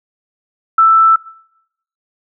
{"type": "tone", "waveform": "sine", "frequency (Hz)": 1324, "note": "E6", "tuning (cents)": 7, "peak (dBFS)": -5, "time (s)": [0.78, 1.16], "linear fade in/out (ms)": 5, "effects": ["noise-tail reverb RT60 0.8 s tail -22 dB re dry"]}